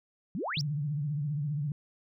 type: exponential sweep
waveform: sine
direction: up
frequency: 154.6 to 5790 Hz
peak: -31 dBFS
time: 0.35-0.61 s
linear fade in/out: 0 ms
type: tone with vibrato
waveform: sine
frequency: 146.83 Hz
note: D3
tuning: in tune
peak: -29 dBFS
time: 0.57-1.72 s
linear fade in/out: 2 ms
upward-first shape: triangle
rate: 15 Hz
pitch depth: 130 cents each way
effects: none